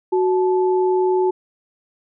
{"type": "tone pair together", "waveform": "sine", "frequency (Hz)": [370, 869.4], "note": ["F#4", "A5"], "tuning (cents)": [0, -21], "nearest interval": "octave + minor third", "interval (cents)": 1479, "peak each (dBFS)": [-15, -23], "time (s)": [0.12, 1.31], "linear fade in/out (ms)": 10, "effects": []}